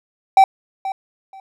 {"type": "tone with echo", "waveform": "triangle", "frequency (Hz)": 773, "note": "G5", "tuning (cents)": -24, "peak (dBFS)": -4, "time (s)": [0.37, 0.44], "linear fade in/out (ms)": 2, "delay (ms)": 480, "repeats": 2, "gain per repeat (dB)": -15, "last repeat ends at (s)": 1.4, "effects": []}